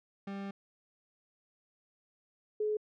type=tone pair in turn; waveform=40% pulse / sine; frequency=197.6 / 425.2 Hz; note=G3 / G#4; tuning=+14 / +41 cents; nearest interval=octave + minor second; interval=1327 cents; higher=second; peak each=-37 / -29 dBFS; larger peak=second; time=0.27-0.51 / 2.6-2.77 s; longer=first; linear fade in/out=5 ms; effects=low-pass 3000 Hz 12 dB/octave